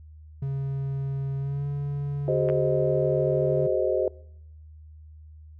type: tone with pitch glide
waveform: triangle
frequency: 137 to 142.74 Hz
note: C#3 to D3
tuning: -20 to -49 cents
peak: -24 dBFS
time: 0.42-3.67 s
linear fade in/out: 5 ms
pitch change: +71 cents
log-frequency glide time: 1.38-1.66 s
type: chord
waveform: sine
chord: Ab dominant seventh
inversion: third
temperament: equal with one note detuned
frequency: 375.2 / 415.3 / 523.3 / 622.3 Hz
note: Gb4 / Ab4 / C5 / Eb5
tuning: +24 / 0 / 0 / 0 cents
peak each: -27 / -29 / -26 / -27 dBFS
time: 2.28-4.08 s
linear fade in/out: 2 ms
type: clicks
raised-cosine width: 0.5 ms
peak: -23 dBFS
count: 2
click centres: 2.488 / 2.499 s
effects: noise-tail reverb RT60 0.8 s tail -24 dB re dry + added 77 Hz sine -44 dBFS peak until 5.59 s